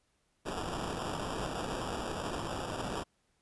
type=noise with sample-and-hold; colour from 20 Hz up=blue; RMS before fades=-37 dBFS; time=0.45-3.04 s; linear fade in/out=20 ms; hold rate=2100 Hz; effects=pink hiss -75 dBFS RMS until 3.41 s + resampled to 24000 Hz